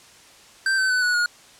square tone with pitch steps, 1564 / 1531.8 / 1500.3 / 1469.4 / 1439.2 Hz, G6 / G6 / F#6 / F#6 / F#6, -4 / -40 / +24 / -12 / -48 cents, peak -19 dBFS, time 0.66-1.26 s, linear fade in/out 2 ms, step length 120 ms, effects white hiss -49 dBFS RMS until 1.59 s + low-pass 8000 Hz 12 dB/octave

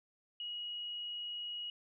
sine tone, 2900 Hz, F#7, 35 cents flat, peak -39 dBFS, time 0.4-1.7 s, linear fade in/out 2 ms, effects none

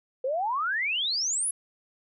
sine exponential sweep, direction up, 497 to 11000 Hz, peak -25 dBFS, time 0.24-1.51 s, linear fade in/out 5 ms, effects none

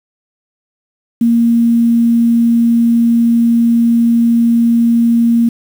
sine tone with quantisation, 233.1 Hz, A#3, in tune, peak -7 dBFS, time 1.21-5.49 s, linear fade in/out 5 ms, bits 6, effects none

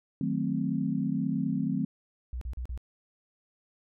sine chord, D# diminished seventh, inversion none, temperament equal, 155.56 / 185 / 220 / 261.6 Hz, D#3 / F#3 / A3 / C4, 0 / 0 / 0 / 0 cents, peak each -33 / -32 / -32 / -31 dBFS, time 0.21-1.85 s, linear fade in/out 2 ms
sine tone bursts, 61.74 Hz, B1, in tune, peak -32 dBFS, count 4, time 2.33-2.776 s, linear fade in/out 0 ms, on 83 ms, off 38 ms
effects none

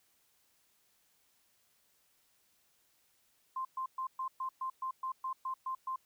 sine tone bursts, 1046.5 Hz, C6, in tune, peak -34 dBFS, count 12, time 3.56-5.96 s, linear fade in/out 5 ms, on 90 ms, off 120 ms, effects white hiss -72 dBFS RMS until 6.05 s

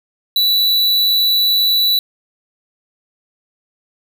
square tone, 3951 Hz, B7, in tune, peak -12 dBFS, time 0.36-1.99 s, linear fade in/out 2 ms, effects none

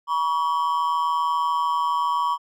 triangle ring-modulated tone, 1046.5 Hz, C6, in tune, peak -15 dBFS, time 0.07-2.38 s, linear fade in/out 50 ms, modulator 80.3 Hz, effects none

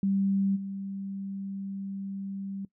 sine tone with level steps, 195.8 Hz, G3, 2 cents flat, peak -23 / -33 dBFS, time 0.03-2.65 s, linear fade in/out 2 ms, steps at 0.55 s, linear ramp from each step 20 ms, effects noise-tail reverb RT60 0.1 s tail -20 dB re dry

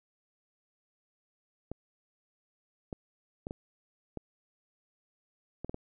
clicks, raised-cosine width 2 ms, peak -24 dBFS, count 8, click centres 1.716 / 2.928 / 3.469 / 3.509 / 4.173 / 5.646 / 5.695 / 5.744 s, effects none

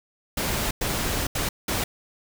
pink noise bursts at uneven times, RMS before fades -26 dBFS, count 4, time 0.37-0.71 / 0.81-1.27 / 1.35-1.49 / 1.68-1.84 s, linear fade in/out 5 ms, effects none

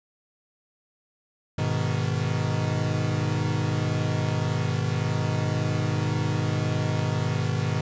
40% pulse chord, G# minor, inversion none, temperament equal with one note detuned, 103.83 / 125.63 / 155.56 Hz, G#2 / B2 / D#3, 0 / +30 / 0 cents, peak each -27 dBFS, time 1.58-7.81 s, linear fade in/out 5 ms, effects resampled to 16000 Hz

